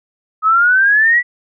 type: exponential sweep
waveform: sine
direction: up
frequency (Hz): 1262 to 1975.5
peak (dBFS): -8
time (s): 0.42-1.23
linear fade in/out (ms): 50
effects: none